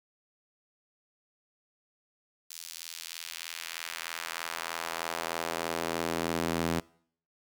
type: tone with high-pass filter sweep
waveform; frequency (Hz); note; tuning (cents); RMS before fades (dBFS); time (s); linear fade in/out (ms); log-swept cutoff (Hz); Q
sawtooth; 83.2; E2; +17; -35; 2.5-6.8; 5; 5500 to 200; 0.91
effects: noise-tail reverb RT60 0.6 s tail -24 dB re dry